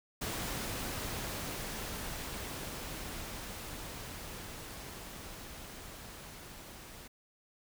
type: noise with level ramp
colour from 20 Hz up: pink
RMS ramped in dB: -37 to -50 dBFS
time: 0.21-7.08 s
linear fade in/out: 10 ms
effects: none